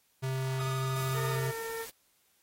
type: tone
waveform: square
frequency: 131.9 Hz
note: C3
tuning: 14 cents sharp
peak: -31 dBFS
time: 0.22-1.52 s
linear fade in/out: 20 ms
type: tone with vibrato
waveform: 45% pulse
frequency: 1232 Hz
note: D#6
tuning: 17 cents flat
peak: -38 dBFS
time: 0.59-1.36 s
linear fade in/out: 10 ms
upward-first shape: sine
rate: 13 Hz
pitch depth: 27 cents each way
type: noise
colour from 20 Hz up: white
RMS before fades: -45 dBFS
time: 0.96-1.9 s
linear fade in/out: 2 ms
type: harmonic tone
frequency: 454.1 Hz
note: A#4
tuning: 45 cents flat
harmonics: 1 / 2 / 3 / 4 / 5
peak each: -37 / -44 / -49 / -43 / -55 dBFS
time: 1.13-1.87 s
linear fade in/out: 50 ms
effects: white hiss -70 dBFS RMS until 2.42 s + AAC 48 kbps